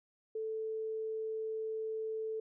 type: tone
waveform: sine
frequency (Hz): 440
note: A4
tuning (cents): 0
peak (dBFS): -35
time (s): 0.35-2.4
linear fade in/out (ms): 5
effects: none